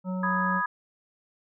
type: harmonic tone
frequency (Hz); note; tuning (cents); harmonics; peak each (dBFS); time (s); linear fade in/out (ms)
185; F#3; 0; 1 / 3 / 5 / 7; -28 / -38 / -42 / -45; 0.04-0.62; 50
type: chord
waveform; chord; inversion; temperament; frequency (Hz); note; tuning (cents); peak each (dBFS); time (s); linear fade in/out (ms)
sine; G# minor; first; equal; 987.8 / 1244.5 / 1661.2; B5 / D#6 / G#6; 0 / 0 / 0; -29; 0.23-0.66; 5
effects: none